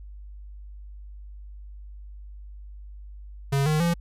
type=tone with pitch steps; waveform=square; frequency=138.59 / 153.78 / 170.62 Hz; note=C#3 / D#3 / F3; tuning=0 / -20 / -40 cents; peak=-21 dBFS; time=3.52-3.94 s; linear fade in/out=10 ms; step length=140 ms; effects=added 50 Hz sine -39 dBFS peak until 4 s + resampled to 32000 Hz